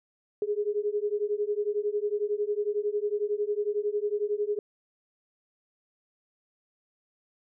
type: beating tone pair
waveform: sine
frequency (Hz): 410 / 421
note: G#4 / G#4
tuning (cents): -22 / +24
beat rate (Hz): 11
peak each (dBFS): -29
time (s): 0.42-4.59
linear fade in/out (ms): 2
effects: none